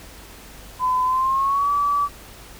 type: tone with pitch glide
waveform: sine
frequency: 1013 to 1150.3 Hz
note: B5 to D6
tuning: +44 to -36 cents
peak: -17 dBFS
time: 0.79-2.09 s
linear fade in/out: 50 ms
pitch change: +220 cents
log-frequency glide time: 1.05-1.71 s
effects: added 50 Hz sine -45 dBFS peak until 2.59 s + pink hiss -43 dBFS RMS until 2.59 s